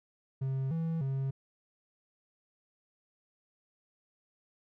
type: tone with pitch steps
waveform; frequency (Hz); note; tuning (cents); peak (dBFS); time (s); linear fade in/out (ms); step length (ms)
triangle; 133.5 / 163.8 / 134.9; C3 / E3 / C#3; +35 / -11 / -47; -28; 0.41-1.31; 10; 300
effects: none